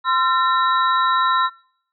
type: tone cluster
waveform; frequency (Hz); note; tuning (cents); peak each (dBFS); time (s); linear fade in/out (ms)
sine; 1036 / 1358 / 1808 / 3890; C6 / F6 / A6 / B7; -17 / -49 / +47 / -27; -18 / -19 / -27 / -26; 0.04-1.5; 50
effects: noise-tail reverb RT60 0.6 s tail -22 dB re dry